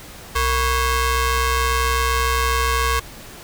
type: ring-modulated tone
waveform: sawtooth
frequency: 523.3 Hz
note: C5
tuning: in tune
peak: -10 dBFS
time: 0.35-3 s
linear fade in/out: 10 ms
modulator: 587 Hz
effects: pink hiss -39 dBFS RMS until 3.43 s